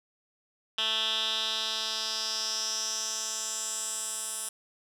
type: tone with band-pass filter sweep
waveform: 10% pulse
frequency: 220 Hz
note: A3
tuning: in tune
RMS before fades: -32 dBFS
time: 0.78-4.49 s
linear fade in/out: 5 ms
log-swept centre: 3200 to 9300 Hz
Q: 3.9
effects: none